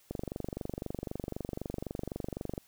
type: click train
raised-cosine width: 2 ms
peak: -22 dBFS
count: 60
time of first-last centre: 0.11-2.579 s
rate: 23.9 Hz
effects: white hiss -64 dBFS RMS until 2.67 s